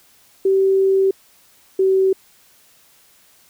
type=tone pair in turn; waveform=sine; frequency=385.7 / 381.7 Hz; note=G4 / G4; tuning=-28 / -46 cents; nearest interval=unison; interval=18 cents; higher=first; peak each=-12 dBFS; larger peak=neither; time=0.45-1.11 / 1.79-2.13 s; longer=first; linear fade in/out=5 ms; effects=white hiss -53 dBFS RMS until 3.49 s